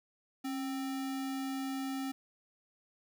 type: tone with sample-and-hold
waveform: sine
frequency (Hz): 270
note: C#4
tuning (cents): -45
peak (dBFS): -34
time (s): 0.44-2.12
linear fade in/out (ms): 10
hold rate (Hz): 1050
effects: none